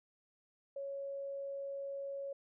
sine tone, 554.4 Hz, C#5, in tune, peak -39 dBFS, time 0.76-2.33 s, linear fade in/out 5 ms, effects none

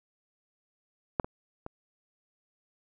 clicks, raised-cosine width 1 ms, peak -11 / -23 / -24 dBFS, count 3, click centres 1.198 / 1.245 / 1.664 s, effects none

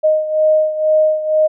sine beating tone pair, 620 / 622.1 Hz, D#5 / D#5, -6 / 0 cents, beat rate 2.1 Hz, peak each -12 / -17 dBFS, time 0.03-1.48 s, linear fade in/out 20 ms, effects none

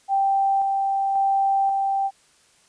sine tone with tremolo, 784 Hz, G5, in tune, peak -17 dBFS, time 0.08-2.11 s, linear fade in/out 50 ms, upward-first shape square, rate 0.93 Hz, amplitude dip 25%, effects white hiss -58 dBFS RMS until 2.68 s + resampled to 22050 Hz

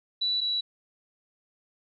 sine tone pair in turn, 3951 / 3926 Hz, B7 / B7, 0 / -11 cents, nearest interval unison, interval 11 cents, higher first, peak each -24 / -25 dBFS, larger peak first, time 0.21-0.41 / 0.41-0.61 s, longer neither, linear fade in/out 10 ms, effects none

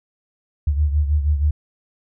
sine beating tone pair, 73.2 / 79.5 Hz, D2 / D#2, -5 / +38 cents, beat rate 6.3 Hz, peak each -16 / -23 dBFS, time 0.67-1.51 s, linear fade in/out 5 ms, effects none

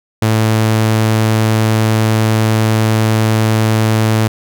sawtooth tone, 110 Hz, A2, in tune, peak -6 dBFS, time 0.22-4.28 s, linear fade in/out 5 ms, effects none

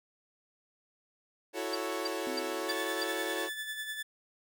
sawtooth chord, F# minor seventh, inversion third, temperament equal, 329.6 / 370 / 440 / 554.4 Hz, E4 / F#4 / A4 / C#5, 0 / 0 / 0 / 0 cents, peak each -35 dBFS, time 1.53-3.5 s, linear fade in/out 50 ms
sine tone bursts, 4707 Hz, D8, 3 cents sharp, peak -31 dBFS, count 5, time 1.73-3.035 s, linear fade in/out 5 ms, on 21 ms, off 300 ms
sine tone with exponential decay, 260.4 Hz, C4, 8 cents flat, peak -37 dBFS, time 2.27-3.06 s, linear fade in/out 1 ms, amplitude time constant 170 ms
30% pulse tone with tremolo, 1742 Hz, A6, 18 cents flat, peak -32 dBFS, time 2.68-4.03 s, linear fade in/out 10 ms, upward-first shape sine, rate 10 Hz, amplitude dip 50%
effects none

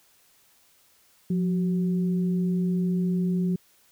sine tone pair together, 178.5 / 378.2 Hz, F3 / F#4, +38 / +38 cents, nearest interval octave + minor second, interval 1300 cents, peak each -22 / -34 dBFS, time 1.3-3.56 s, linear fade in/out 5 ms, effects white hiss -61 dBFS RMS until 3.91 s

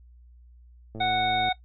click train, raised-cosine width 2 ms, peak -26 dBFS, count 60, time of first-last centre 0.95-1.486 s, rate 110 Hz
harmonic tone, 740 Hz, F#5, in tune, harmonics 1 / 2 / 3 / 5, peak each -23 / -34 / -31 / -29 dBFS, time 1-1.53 s, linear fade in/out 10 ms
effects noise-tail reverb RT60 0.1 s tail -18 dB re dry + added 60 Hz sine -49 dBFS peak until 1.64 s

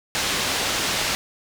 white low-pass noise, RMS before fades -24 dBFS, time 0.15-1.15 s, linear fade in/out 0 ms, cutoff 5300 Hz, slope 12 dB/octave, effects none

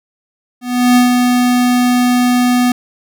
square tone with ADSR envelope, 246.9 Hz, B3, in tune, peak -6 dBFS, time 0.61-2.72 s, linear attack 350 ms, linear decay 130 ms, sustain -4 dB, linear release 3 ms, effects none

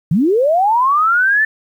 sine linear sweep, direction up, 141.1 to 1785 Hz, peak -10 dBFS, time 0.11-1.45 s, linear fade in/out 5 ms, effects 8-bit

